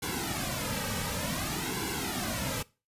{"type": "noise with flanger", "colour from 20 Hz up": "pink", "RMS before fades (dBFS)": -33, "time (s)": [0.02, 2.63], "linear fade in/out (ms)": 10, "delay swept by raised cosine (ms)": [1.6, 2.9], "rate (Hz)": 0.55, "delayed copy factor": -1, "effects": ["noise-tail reverb RT60 0.3 s tail -21 dB re dry", "resampled to 32000 Hz"]}